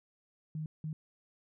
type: tone bursts at uneven times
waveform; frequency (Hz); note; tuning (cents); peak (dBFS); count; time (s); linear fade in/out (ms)
sine; 155.56; D#3; 0; -35; 2; 0.55-0.66 / 0.84-0.93; 2
effects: none